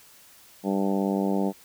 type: harmonic tone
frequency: 98 Hz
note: G2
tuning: in tune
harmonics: 2 / 3 / 4 / 5 / 6 / 7 / 8 / 9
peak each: -25 / -29 / -31 / -33 / -35 / -36 / -37 / -38 dBFS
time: 0.63-1.53 s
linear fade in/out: 50 ms
effects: white hiss -53 dBFS RMS until 1.64 s